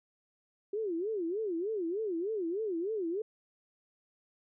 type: tone with vibrato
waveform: sine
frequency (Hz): 382.5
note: G4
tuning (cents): -42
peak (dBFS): -31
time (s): 0.73-3.22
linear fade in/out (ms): 5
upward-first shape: sine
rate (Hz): 3.3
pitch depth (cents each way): 270
effects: none